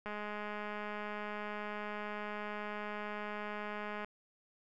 click train, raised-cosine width 0.5 ms, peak -27 dBFS, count 834, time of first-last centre 0.06-4.046 s, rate 209 Hz, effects none

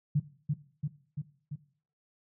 sine tone with echo, 146.83 Hz, D3, in tune, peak -22 dBFS, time 0.15-0.2 s, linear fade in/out 10 ms, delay 340 ms, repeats 4, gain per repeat -3 dB, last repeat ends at 1.56 s, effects noise-tail reverb RT60 0.5 s tail -17 dB re dry

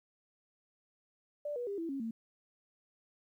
sine tone with pitch steps, 587.3 / 485.4 / 401.1 / 331.5 / 274 / 226.4 Hz, D5 / B4 / G4 / E4 / C#4 / A3, 0 / -30 / +40 / +10 / -20 / +50 cents, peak -35 dBFS, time 1.45-2.11 s, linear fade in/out 5 ms, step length 110 ms, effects 12-bit

